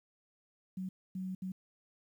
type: tone bursts at uneven times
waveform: sine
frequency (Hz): 186.8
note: F#3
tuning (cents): +17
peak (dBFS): -36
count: 3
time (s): 0.77-0.89 / 1.15-1.35 / 1.42-1.52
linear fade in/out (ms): 5
effects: 11-bit